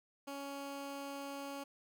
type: tone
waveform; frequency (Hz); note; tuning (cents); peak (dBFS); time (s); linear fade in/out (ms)
15% pulse; 279.1; C#4; +12; -36; 0.27-1.64; 10
effects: none